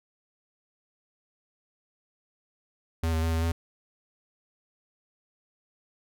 square tone with pitch steps, 82.1 / 80.4 / 82.1 / 81.5 / 83.2 Hz, E2 / E2 / E2 / E2 / E2, -6 / -43 / -6 / -19 / +17 cents, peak -25 dBFS, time 3.03-3.52 s, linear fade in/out 5 ms, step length 98 ms, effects none

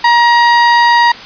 30% pulse tone, 948 Hz, A#5, 29 cents sharp, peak -3 dBFS, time 0.04-1.12 s, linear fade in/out 5 ms, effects white hiss -29 dBFS RMS until 1.25 s + resampled to 11025 Hz

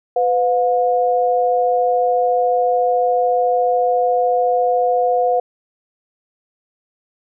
sine tone pair together, 502 / 715.9 Hz, B4 / F5, +28 / +43 cents, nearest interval tritone, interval 615 cents, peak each -16 dBFS, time 0.16-5.4 s, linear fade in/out 5 ms, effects none

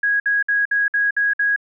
sine tone bursts, 1653 Hz, G#6, 9 cents flat, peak -15 dBFS, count 7, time 0.03-1.562 s, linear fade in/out 5 ms, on 170 ms, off 57 ms, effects none

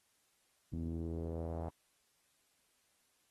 sawtooth tone with low-pass filter sweep, 82.41 Hz, E2, in tune, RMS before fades -40 dBFS, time 0.73-1.69 s, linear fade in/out 0 ms, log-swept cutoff 240 to 760 Hz, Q 2.7, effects white hiss -75 dBFS RMS until 3.3 s + AAC 32 kbps

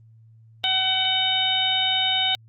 harmonic tone with a mistuned harmonic, 755 Hz, F#5, 35 cents sharp, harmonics 1 / 2 / 3 / 4 / 5, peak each -28 / -33 / -30 / -23 / -23 dBFS, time 0.64-2.35 s, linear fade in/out 0 ms, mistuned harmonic 5, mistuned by -33 cents, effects added 112 Hz sine -48 dBFS peak until 2.48 s + Opus 32 kbps

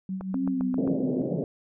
sine tone with tremolo, 189.2 Hz, F#3, 39 cents sharp, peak -27 dBFS, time 0.09-0.94 s, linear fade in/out 2 ms, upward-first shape triangle, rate 5.8 Hz, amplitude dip 65%
click train, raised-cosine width 1 ms, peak -23 dBFS, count 6, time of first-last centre 0.21-0.876 s, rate 7.51 Hz
sine tone with vibrato, 261.6 Hz, C4, in tune, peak -25 dBFS, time 0.34-1.22 s, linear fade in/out 2 ms, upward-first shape sine, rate 2.2 Hz, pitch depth 46 cents each way
pink band-pass noise, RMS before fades -29 dBFS, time 0.78-1.44 s, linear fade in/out 2 ms, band 140 to 600 Hz, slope 48 dB/octave
effects none

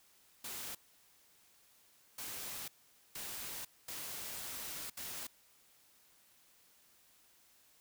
white noise bursts at uneven times, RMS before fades -44 dBFS, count 5, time 0.44-0.75 / 2.18-2.68 / 3.15-3.65 / 3.88-4.9 / 4.97-5.27 s, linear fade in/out 5 ms, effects white hiss -67 dBFS RMS until 7.8 s

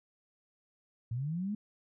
sine linear sweep, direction up, 110 to 216.2 Hz, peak -32 dBFS, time 1.11-1.55 s, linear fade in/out 5 ms, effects none

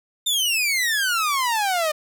sawtooth exponential sweep, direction down, 3644 to 599 Hz, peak -16 dBFS, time 0.26-1.92 s, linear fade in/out 10 ms, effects none

